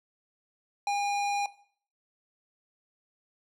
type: tone with hard clipping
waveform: sine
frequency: 811 Hz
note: G#5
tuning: 41 cents flat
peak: -28 dBFS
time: 0.87-1.46 s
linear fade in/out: 2 ms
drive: 15 dB
effects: noise-tail reverb RT60 0.5 s tail -17 dB re dry